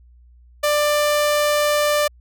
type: tone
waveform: sawtooth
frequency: 592 Hz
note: D5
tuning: 14 cents sharp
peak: -12 dBFS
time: 0.63-2.08 s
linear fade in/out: 10 ms
effects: added 60 Hz sine -46 dBFS peak until 2.2 s